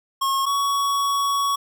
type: tone pair in turn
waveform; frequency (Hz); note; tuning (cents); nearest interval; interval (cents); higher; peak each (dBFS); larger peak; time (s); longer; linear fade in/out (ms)
square; 1085 / 1120; C#6 / C#6; -37 / +18; minor second; 55; second; -20; neither; 0.21-0.46 / 0.46-1.56; second; 10
effects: none